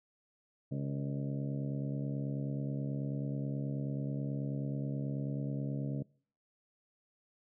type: harmonic tone with a mistuned harmonic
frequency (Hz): 69.3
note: C#2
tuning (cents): 0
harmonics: 2 / 3 / 4 / 5 / 6 / 7 / 8 / 9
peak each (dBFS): -35 / -41 / -41 / -53 / -53 / -50 / -53 / -51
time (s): 0.71-6.03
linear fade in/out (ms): 10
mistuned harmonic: 8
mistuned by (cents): +36
effects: noise-tail reverb RT60 0.5 s tail -24 dB re dry